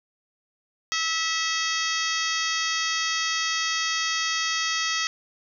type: harmonic tone with a mistuned harmonic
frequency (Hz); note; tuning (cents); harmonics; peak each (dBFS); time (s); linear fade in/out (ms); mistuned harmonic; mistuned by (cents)
650; E5; -24; 2 / 3 / 4 / 5 / 6 / 7 / 8 / 9 / 10; -31 / -29 / -33 / -31 / -36 / -33 / -33 / -35 / -36; 0.92-5.07; 0; 6; -73
effects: none